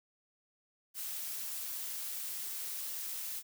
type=noise; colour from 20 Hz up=blue; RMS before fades=-40 dBFS; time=0.94-3.43 s; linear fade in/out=50 ms; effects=none